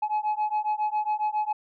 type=beating tone pair; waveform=sine; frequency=846 / 853.3 Hz; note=G#5 / G#5; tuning=+32 / +47 cents; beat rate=7.3 Hz; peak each=-25 dBFS; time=0.02-1.53 s; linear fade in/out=10 ms; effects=tanh soft clip ceiling -21 dBFS